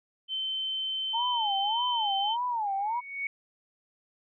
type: tone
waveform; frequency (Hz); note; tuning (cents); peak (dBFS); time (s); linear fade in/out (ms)
sine; 3083; G7; -29; -29; 0.28-2.37; 50
type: tone with vibrato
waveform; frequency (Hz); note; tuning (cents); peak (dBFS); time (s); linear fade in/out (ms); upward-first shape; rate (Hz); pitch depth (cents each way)
sine; 880; A5; 0; -27; 1.13-3.01; 20; sine; 1.7; 210
type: tone with exponential growth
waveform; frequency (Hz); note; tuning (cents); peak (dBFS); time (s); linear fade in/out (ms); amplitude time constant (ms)
sine; 2228; C#7; +8; -27; 2.67-3.27; 2; 130
effects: none